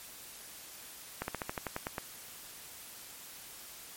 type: slowing click train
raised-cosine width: 0.5 ms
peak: -19 dBFS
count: 10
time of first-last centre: 1.22-1.982 s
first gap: 61 ms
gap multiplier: 1.08
effects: white hiss -49 dBFS RMS until 3.96 s + MP3 64 kbps